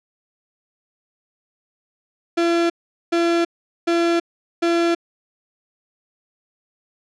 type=tone bursts; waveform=35% pulse; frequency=339.3 Hz; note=F4; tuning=50 cents flat; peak=-14 dBFS; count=4; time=2.37-4.95 s; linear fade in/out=10 ms; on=330 ms; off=420 ms; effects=low-pass 5000 Hz 12 dB/octave